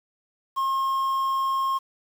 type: tone with quantisation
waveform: triangle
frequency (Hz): 1073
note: C6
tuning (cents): +43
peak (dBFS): -20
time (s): 0.56-1.79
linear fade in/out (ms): 20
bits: 8
effects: none